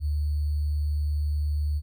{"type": "tone with sample-and-hold", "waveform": "sine", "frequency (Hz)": 74.3, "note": "D2", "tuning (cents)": 21, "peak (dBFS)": -23, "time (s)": [0, 1.82], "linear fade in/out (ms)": 50, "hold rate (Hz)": 4410, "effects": []}